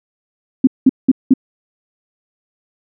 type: tone bursts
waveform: sine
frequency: 261.6 Hz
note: C4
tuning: in tune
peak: -4 dBFS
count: 4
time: 0.64-1.338 s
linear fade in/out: 5 ms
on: 32 ms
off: 190 ms
effects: none